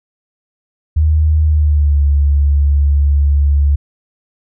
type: tone with pitch glide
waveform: sine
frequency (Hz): 77.4 to 71.39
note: D#2 to D2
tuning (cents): -9 to -48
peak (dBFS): -8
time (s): 0.96-3.76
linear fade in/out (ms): 10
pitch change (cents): -139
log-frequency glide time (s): 1.44-2.02
effects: none